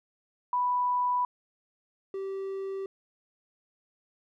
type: tone pair in turn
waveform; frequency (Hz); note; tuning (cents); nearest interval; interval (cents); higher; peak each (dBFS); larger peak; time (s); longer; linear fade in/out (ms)
sine / triangle; 987.8 / 388; B5 / G4; 0 / -18; octave + major third; 1618; first; -24 / -30; first; 0.53-1.25 / 2.14-2.86; neither; 2
effects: none